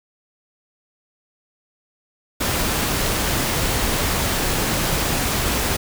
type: noise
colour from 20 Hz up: pink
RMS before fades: -21 dBFS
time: 2.4-5.77 s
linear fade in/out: 10 ms
effects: none